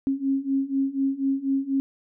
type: beating tone pair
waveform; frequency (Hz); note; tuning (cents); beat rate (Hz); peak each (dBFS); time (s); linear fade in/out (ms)
sine; 269.4 / 273.5; C#4 / C#4; -49 / -23; 4.1; -26 / -24; 0.07-1.8; 0
effects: none